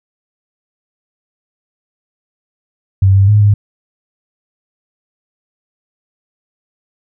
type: tone with pitch steps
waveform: sine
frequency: 96.5 / 98 / 104.9 / 102.9 Hz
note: G2 / G2 / G#2 / G#2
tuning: -27 / 0 / +18 / -16 cents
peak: -5 dBFS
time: 3.02-3.54 s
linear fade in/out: 5 ms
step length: 130 ms
effects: none